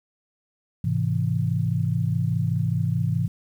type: chord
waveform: sine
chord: Ab augmented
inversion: none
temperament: equal with one note detuned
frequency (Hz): 105.89 / 130.81 / 164.81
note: Ab2 / C3 / E3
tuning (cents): +34 / 0 / 0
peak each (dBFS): -25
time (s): 0.84-3.28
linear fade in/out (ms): 5
effects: 9-bit